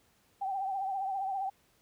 sine tone with vibrato, 776 Hz, G5, 18 cents flat, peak -31 dBFS, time 0.41-1.5 s, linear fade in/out 10 ms, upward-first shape triangle, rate 15 Hz, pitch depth 70 cents each way, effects pink hiss -68 dBFS RMS until 1.81 s + high-pass 60 Hz 12 dB/octave

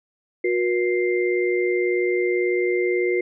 sine tone cluster, 362 / 480.2 / 2096 Hz, F#4 / B4 / C7, -38 / -49 / +2 cents, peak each -20 / -25 / -27 dBFS, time 0.44-3.21 s, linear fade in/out 5 ms, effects none

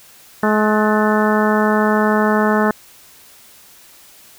harmonic tone with a mistuned harmonic, 213 Hz, G#3, 44 cents sharp, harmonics 1 / 2 / 3 / 4 / 5 / 6 / 7 / 8, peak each -16 / -19 / -21 / -22 / -23 / -24 / -24 / -25 dBFS, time 0.43-2.71 s, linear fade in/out 2 ms, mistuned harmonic 8, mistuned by +57 cents, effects white hiss -45 dBFS RMS until 4.38 s

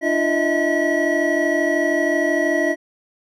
triangle tone cluster, 297.3 / 342.8 / 619 / 652 / 1933 Hz, D4 / F4 / D#5 / E5 / B6, +21 / -32 / -9 / -19 / -38 cents, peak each -21 dBFS, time 0.01-2.76 s, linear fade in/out 50 ms, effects none

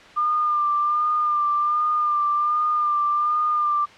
sine tone with vibrato, 1200 Hz, D6, 37 cents sharp, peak -18 dBFS, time 0.16-3.86 s, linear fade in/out 20 ms, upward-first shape sine, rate 1.3 Hz, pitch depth 30 cents each way, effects white hiss -45 dBFS RMS until 3.97 s + low-pass 3000 Hz 12 dB/octave

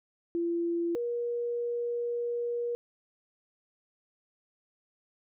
sine tone pair in turn, 340.4 / 476.6 Hz, F4 / A#4, -44 / +38 cents, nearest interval tritone, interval 582 cents, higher second, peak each -27 / -29 dBFS, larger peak first, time 0.35-0.95 / 0.95-2.75 s, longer second, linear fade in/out 0 ms, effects none

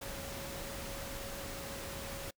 sine tone in noise, 552 Hz, C#5, 7 cents flat, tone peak -47 dBFS, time 0.01-2.31 s, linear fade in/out 10 ms, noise pink, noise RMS -43 dBFS, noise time 0.01-2.31 s, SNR -7 dB, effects noise-tail reverb RT60 0.1 s tail -25 dB re dry

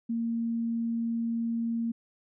sine tone, 230.8 Hz, A#3, 17 cents flat, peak -27 dBFS, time 0.09-1.92 s, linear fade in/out 10 ms, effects none

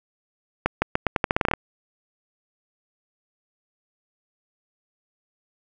accelerating click train, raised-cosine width 0.5 ms, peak -4 dBFS, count 13, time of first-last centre 0.66-1.537 s, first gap 160 ms, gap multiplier 0.84, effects none

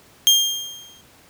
30% pulse tone with exponential decay, 3206 Hz, G7, 38 cents sharp, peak -6 dBFS, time 0.27-1.01 s, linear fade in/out 0 ms, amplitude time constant 160 ms, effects pink hiss -51 dBFS RMS until 1.29 s + high-pass 80 Hz 12 dB/octave

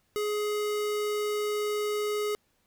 square tone, 419.1 Hz, G#4, 16 cents sharp, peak -28 dBFS, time 0.16-2.35 s, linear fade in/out 0 ms, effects pink hiss -71 dBFS RMS until 2.66 s

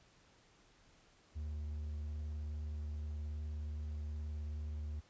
triangle tone with vibrato, 75.2 Hz, D2, 42 cents sharp, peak -37 dBFS, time 1.35-5.01 s, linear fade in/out 20 ms, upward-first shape square, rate 19 Hz, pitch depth 24 cents each way, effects pink hiss -67 dBFS RMS until 5.09 s + resampled to 16000 Hz

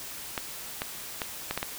clicks, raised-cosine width 0.3 ms, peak -13 dBFS, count 6, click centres 0.378 / 0.819 / 1.218 / 1.51 / 1.576 / 1.629 s, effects white hiss -40 dBFS RMS until 1.78 s

